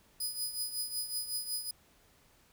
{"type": "tone with tremolo", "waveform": "15% pulse", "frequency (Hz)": 4980, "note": "D#8", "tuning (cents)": 1, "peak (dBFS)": -25, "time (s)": [0.2, 1.71], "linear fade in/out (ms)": 5, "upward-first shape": "triangle", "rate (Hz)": 5.4, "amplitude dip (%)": 75, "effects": ["pink hiss -65 dBFS RMS until 2.52 s"]}